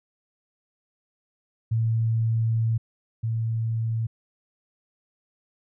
sine tone pair in turn, 113.2 / 113.2 Hz, A2 / A2, +50 / +50 cents, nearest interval unison, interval 0 cents, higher neither, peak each -20 / -23 dBFS, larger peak first, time 1.71-2.78 / 3.23-4.07 s, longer first, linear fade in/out 10 ms, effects none

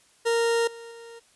40% pulse tone with level steps, 463.8 Hz, A#4, 9 cents flat, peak -20 / -39 / -41 dBFS, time 0.25-1.2 s, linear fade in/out 20 ms, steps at 0.67 / 0.91 s, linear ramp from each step 5 ms, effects white hiss -60 dBFS RMS until 1.35 s + resampled to 24000 Hz

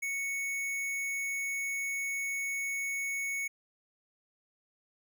sine tone with hard clipping, 2217 Hz, C#7, in tune, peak -33 dBFS, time 0.02-3.48 s, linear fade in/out 10 ms, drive 18 dB, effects none

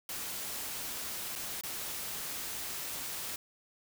white noise with dropouts, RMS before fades -39 dBFS, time 0.09-3.36 s, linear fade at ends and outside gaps 2 ms, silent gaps 1.354-1.359 / 1.611-1.635 s, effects none

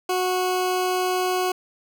20% pulse tone, 367 Hz, F#4, 14 cents flat, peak -16 dBFS, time 0.09-1.52 s, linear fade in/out 5 ms, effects none

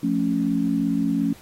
sine chord, F augmented, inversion none, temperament equal, 174.61 / 220 / 277.2 Hz, F3 / A3 / C#4, 0 / 0 / 0 cents, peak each -26 / -24 / -22 dBFS, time 0.03-1.33 s, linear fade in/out 5 ms, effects pink hiss -49 dBFS RMS until 1.41 s + AAC 48 kbps

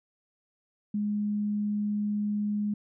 sine tone, 207.9 Hz, G#3, 2 cents sharp, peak -26 dBFS, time 0.94-2.74 s, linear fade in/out 5 ms, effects none

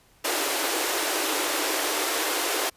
pink high-pass noise, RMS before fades -26 dBFS, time 0.24-2.7 s, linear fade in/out 10 ms, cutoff 290 Hz, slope 96 dB/octave, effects pink hiss -59 dBFS RMS until 2.76 s + resampled to 32000 Hz

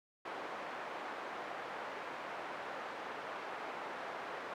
pink band-pass noise, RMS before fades -44 dBFS, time 0.25-4.54 s, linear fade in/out 5 ms, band 560 to 1600 Hz, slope 12 dB/octave, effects none

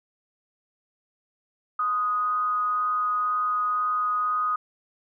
sine tone with frequency modulation, 1244.5 Hz, D#6, in tune, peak -22 dBFS, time 1.79-4.56 s, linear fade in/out 5 ms, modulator 209 Hz, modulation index 0.26, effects none

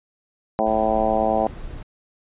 harmonic tone, 109.7 Hz, A2, 5 cents flat, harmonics 2 / 3 / 4 / 5 / 6 / 7 / 8 / 9, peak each -27 / -29 / -29 / -24 / -23 / -22 / -33 / -33 dBFS, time 0.59-1.47 s, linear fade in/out 0 ms
brown noise, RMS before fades -34 dBFS, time 0.66-1.83 s, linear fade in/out 5 ms
effects resampled to 8000 Hz

